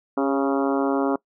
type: harmonic tone with a mistuned harmonic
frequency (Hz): 138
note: C#3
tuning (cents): -7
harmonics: 2 / 3 / 4 / 5 / 6 / 7 / 8 / 9 / 10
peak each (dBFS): -22 / -26 / -28 / -30 / -32 / -33 / -34 / -35 / -36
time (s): 0.17-1.16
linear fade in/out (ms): 5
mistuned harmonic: 3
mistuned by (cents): -34
effects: noise-tail reverb RT60 0.1 s tail -23 dB re dry